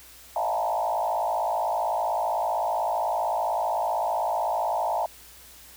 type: tone with frequency modulation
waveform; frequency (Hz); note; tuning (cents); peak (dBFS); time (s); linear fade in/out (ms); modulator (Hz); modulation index
sine; 779; G5; -11; -23; 0.36-5.06; 2; 55.7; 2.9
effects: added 60 Hz sine -57 dBFS peak until 5.76 s + white hiss -49 dBFS RMS until 5.76 s